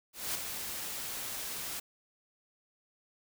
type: noise with ADSR envelope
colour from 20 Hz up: white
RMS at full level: -33 dBFS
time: 0.13-1.8 s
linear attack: 220 ms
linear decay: 5 ms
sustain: -6 dB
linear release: 7 ms
effects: none